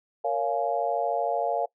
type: chord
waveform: sine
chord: Bb minor seventh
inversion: none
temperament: just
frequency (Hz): 466.2 / 559.4 / 699.2 / 839.1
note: Bb4 / Db5 / F5 / Ab5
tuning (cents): 0 / +16 / +2 / +18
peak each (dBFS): -31 / -29 / -27 / -32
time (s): 0.24-1.66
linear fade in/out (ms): 10
effects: noise-tail reverb RT60 0.1 s tail -22 dB re dry